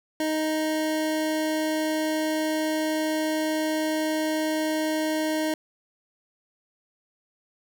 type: tone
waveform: 25% pulse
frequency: 311.8 Hz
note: D#4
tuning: 4 cents sharp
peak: -20 dBFS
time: 0.2-5.54 s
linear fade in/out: 2 ms
effects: none